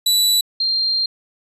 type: tone pair in turn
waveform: sawtooth / sine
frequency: 3951 / 4186 Hz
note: B7 / C8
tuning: 0 / 0 cents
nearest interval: minor second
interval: 100 cents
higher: second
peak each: -10 / -16 dBFS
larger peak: first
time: 0.06-0.41 / 0.6-1.06 s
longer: second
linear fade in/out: 5 ms
effects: resampled to 32000 Hz